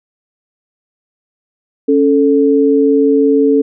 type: tone pair together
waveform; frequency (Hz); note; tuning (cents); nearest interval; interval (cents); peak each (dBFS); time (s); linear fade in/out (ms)
sine; 277.2 / 440; C#4 / A4; 0 / 0; minor sixth; 800; -10; 1.88-3.62; 10
effects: none